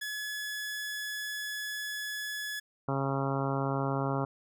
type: tone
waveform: sawtooth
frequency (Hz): 1702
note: G#6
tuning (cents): +42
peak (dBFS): -31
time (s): 0.01-2.6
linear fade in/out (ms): 10
type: harmonic tone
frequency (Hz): 136.7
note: C#3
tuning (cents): -24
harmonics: 1 / 2 / 3 / 4 / 5 / 6 / 7 / 8 / 9 / 10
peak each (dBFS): -32 / -35 / -37 / -38 / -39 / -40 / -40 / -41 / -42 / -42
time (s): 2.88-4.25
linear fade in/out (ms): 5
effects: none